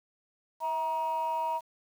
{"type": "tone pair together", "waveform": "sine", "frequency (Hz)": [648, 946.8], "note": ["E5", "A#5"], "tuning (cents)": [-30, 27], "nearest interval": "perfect fifth", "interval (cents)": 657, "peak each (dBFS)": [-34, -27], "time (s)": [0.6, 1.61], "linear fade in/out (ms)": 50, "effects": ["tanh soft clip ceiling -25 dBFS", "9-bit"]}